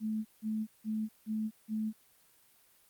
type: tone bursts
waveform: sine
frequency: 217.3 Hz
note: A3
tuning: 21 cents flat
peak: -31 dBFS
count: 5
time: 0-1.93 s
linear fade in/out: 50 ms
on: 250 ms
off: 170 ms
effects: white hiss -65 dBFS RMS until 2.89 s + Opus 32 kbps